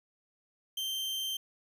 40% pulse tone, 3136 Hz, G7, in tune, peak -32 dBFS, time 0.77-1.37 s, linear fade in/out 5 ms, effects none

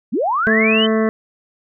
sine linear sweep, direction up, 168.3 to 3127 Hz, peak -15 dBFS, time 0.12-0.87 s, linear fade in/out 20 ms
harmonic tone, 220 Hz, A3, in tune, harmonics 1 / 2 / 3 / 5 / 6 / 7 / 8 / 9, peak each -16 / -18 / -23 / -27 / -32 / -35 / -30 / -31 dBFS, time 0.47-1.09 s, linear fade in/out 0 ms
effects none

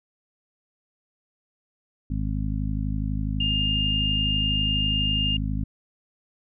harmonic tone, 52.1 Hz, G#1, 6 cents sharp, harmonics 1 / 2 / 3 / 4 / 5, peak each -27 / -30 / -32 / -33 / -34 dBFS, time 2.1-5.64 s, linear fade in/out 5 ms
sine tone, 2816 Hz, F7, 14 cents sharp, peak -23 dBFS, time 3.4-5.37 s, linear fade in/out 5 ms
effects none

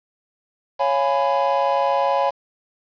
triangle chord, C# dominant seventh, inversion none, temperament just, 554.4 / 693 / 831.5 / 997.9 Hz, C#5 / E#5 / G#5 / B5, 0 / -14 / +2 / +18 cents, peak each -19 / -23 / -20 / -21 dBFS, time 0.79-2.31 s, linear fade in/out 20 ms, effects resampled to 11025 Hz + 7-bit

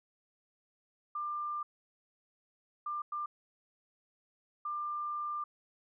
sine tone bursts at uneven times, 1193 Hz, D6, 27 cents sharp, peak -34 dBFS, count 4, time 1.15-1.63 / 2.86-3.02 / 3.12-3.26 / 4.65-5.44 s, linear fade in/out 5 ms, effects none

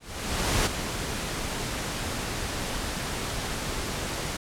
pink noise with ADSR envelope, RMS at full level -23 dBFS, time 0-4.37 s, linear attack 660 ms, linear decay 17 ms, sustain -8 dB, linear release 7 ms, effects low-pass 10000 Hz 12 dB/octave

